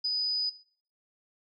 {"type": "tone", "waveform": "sine", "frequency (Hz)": 4978, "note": "D#8", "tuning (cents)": 0, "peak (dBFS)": -26, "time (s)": [0.04, 0.5], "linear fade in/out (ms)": 10, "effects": ["noise-tail reverb RT60 0.5 s tail -18 dB re dry"]}